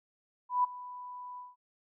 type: tone with ADSR envelope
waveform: sine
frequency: 991 Hz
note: B5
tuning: 6 cents sharp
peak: -22 dBFS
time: 0.49-1.56 s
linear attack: 150 ms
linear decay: 12 ms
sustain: -19 dB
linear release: 180 ms
effects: none